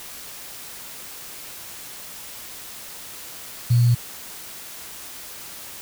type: tone with sample-and-hold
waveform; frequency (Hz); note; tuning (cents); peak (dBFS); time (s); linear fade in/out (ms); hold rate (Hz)
sine; 120; B2; -49; -13; 3.7-3.95; 10; 4410
effects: white hiss -38 dBFS RMS until 5.81 s